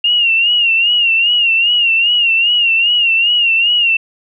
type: tone with vibrato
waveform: sine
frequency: 2794 Hz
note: F7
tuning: in tune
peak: -9 dBFS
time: 0.04-3.97 s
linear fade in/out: 5 ms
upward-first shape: sine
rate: 2.5 Hz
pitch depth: 82 cents each way
effects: none